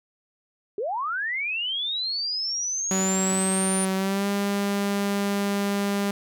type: linear sweep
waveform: sine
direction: up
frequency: 376.4 to 9420 Hz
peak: -25 dBFS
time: 0.78-3.85 s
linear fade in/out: 2 ms
type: tone with pitch glide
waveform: sawtooth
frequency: 190 to 200.8 Hz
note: F#3 to G3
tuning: +46 to +42 cents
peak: -19 dBFS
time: 2.91-6.11 s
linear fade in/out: 2 ms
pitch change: +96 cents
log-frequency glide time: 3.95-4.27 s
effects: none